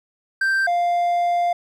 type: tone pair in turn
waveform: triangle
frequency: 1568 / 698.5 Hz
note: G6 / F5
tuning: 0 / 0 cents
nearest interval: octave + major second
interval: 1400 cents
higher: first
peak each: -15 dBFS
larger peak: neither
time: 0.41-0.67 / 0.67-1.53 s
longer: second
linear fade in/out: 5 ms
effects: none